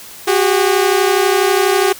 sawtooth tone pair together, 370 / 402.2 Hz, F#4 / G4, 0 / +44 cents, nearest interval minor second, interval 144 cents, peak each -10 dBFS, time 0.27-1.93 s, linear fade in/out 10 ms, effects white hiss -35 dBFS RMS until 1.99 s

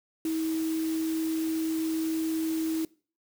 sine tone in noise, 320.9 Hz, E4, 46 cents flat, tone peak -26 dBFS, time 0.25-2.85 s, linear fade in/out 2 ms, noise white, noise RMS -42 dBFS, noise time 0.25-2.85 s, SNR +13 dB, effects noise-tail reverb RT60 0.4 s tail -22 dB re dry

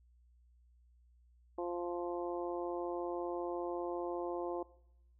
harmonic tone, 174.61 Hz, F3, in tune, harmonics 2 / 3 / 4 / 5 / 6, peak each -38 / -42 / -44 / -46 / -48 dBFS, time 1.58-4.63 s, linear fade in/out 5 ms, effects noise-tail reverb RT60 0.8 s tail -20 dB re dry + added 60 Hz sine -63 dBFS peak until 5.19 s

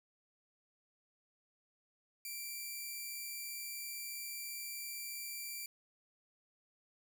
5% pulse tone, 2349 Hz, D7, in tune, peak -32 dBFS, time 2.25-5.66 s, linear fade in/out 2 ms, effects none

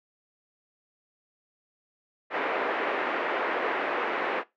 pink band-pass noise, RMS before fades -29 dBFS, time 2.3-4.44 s, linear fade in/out 50 ms, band 350 to 2300 Hz, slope 24 dB/octave, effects noise-tail reverb RT60 0.2 s tail -19 dB re dry

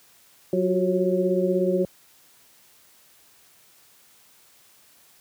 sine tone cluster, 184.5 / 359.1 / 375.5 / 548 Hz, F#3 / F4 / F#4 / C#5, -5 / +48 / +26 / -20 cents, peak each -25 dBFS, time 0.53-1.85 s, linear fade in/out 2 ms, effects white hiss -56 dBFS RMS until 5.2 s + high-pass 60 Hz 12 dB/octave

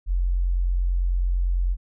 sine tone, 44.5 Hz, F1, 33 cents sharp, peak -19 dBFS, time 0.06-1.77 s, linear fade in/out 50 ms, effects none

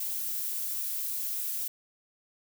violet noise, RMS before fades -33 dBFS, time 0-1.68 s, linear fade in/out 5 ms, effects none

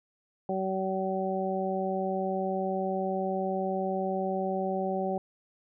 harmonic tone, 190 Hz, F#3, 46 cents sharp, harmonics 1 / 2 / 3 / 4, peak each -33 / -33 / -33 / -33 dBFS, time 0.49-5.18 s, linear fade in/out 2 ms, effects none

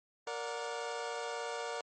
25% pulse chord, Bb augmented, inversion none, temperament just, 466.2 / 582.7 / 728.4 Hz, Bb4 / D5 / F#5, 0 / -14 / -27 cents, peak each -36 / -39 / -39 dBFS, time 0.27-1.81 s, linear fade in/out 2 ms, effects MP3 32 kbps

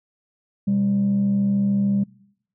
sine tone pair together, 125.88 / 199.4 Hz, B2 / G3, +33 / +30 cents, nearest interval minor sixth, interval 797 cents, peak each -27 / -16 dBFS, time 0.67-2.04 s, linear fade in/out 10 ms, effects noise-tail reverb RT60 0.8 s tail -25 dB re dry + tanh soft clip ceiling -14 dBFS

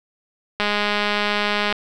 click train, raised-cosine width 0.3 ms, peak -5 dBFS, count 234, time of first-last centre 0.6-1.726 s, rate 207 Hz, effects none

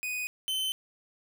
45% pulse tone pair in turn, 2489 / 3064 Hz, D#7 / G7, 0 / -40 cents, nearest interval major third, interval 360 cents, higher second, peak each -31 / -28 dBFS, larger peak second, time 0.03-0.27 / 0.48-0.72 s, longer neither, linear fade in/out 0 ms, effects none

